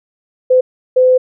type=tone bursts at uneven times; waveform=sine; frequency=510 Hz; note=C5; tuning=44 cents flat; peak=-6 dBFS; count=2; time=0.5-0.61 / 0.96-1.18 s; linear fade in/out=10 ms; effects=none